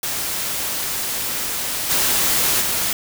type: noise with level steps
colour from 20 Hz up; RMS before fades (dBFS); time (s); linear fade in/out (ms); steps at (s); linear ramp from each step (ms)
white; -24 / -18 / -21; 0.03-2.93; 2; 1.89 / 2.6; 20
effects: none